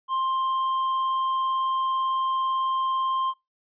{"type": "tone with hard clipping", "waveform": "sine", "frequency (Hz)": 1053, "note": "C6", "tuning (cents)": 11, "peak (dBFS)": -24, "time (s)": [0.08, 3.34], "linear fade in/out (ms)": 50, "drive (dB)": 4, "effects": ["noise-tail reverb RT60 0.2 s tail -23 dB re dry", "resampled to 11025 Hz"]}